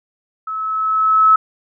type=tone with level ramp; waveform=sine; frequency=1296 Hz; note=E6; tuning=30 cents flat; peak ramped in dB=-22 to -6 dBFS; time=0.47-1.36 s; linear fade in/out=5 ms; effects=none